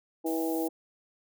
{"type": "harmonic tone", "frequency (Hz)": 162.4, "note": "E3", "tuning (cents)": -26, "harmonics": [2, 3, 4, 5], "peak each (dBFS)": [-29, -34, -39, -38], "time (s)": [0.24, 0.69], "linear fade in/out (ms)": 20}
{"type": "noise", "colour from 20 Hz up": "violet", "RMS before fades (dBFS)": -41, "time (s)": [0.26, 0.68], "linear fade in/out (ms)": 5}
{"effects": []}